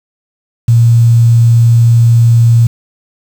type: tone with quantisation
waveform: sine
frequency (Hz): 116.54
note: A#2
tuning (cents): 0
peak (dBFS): -3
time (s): 0.68-2.67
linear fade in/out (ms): 5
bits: 5
effects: none